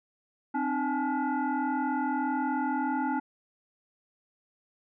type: tone with frequency modulation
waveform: sine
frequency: 302.8 Hz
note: D#4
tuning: 47 cents flat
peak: -26 dBFS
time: 0.54-3.2 s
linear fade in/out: 10 ms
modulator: 564 Hz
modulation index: 1.6
effects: none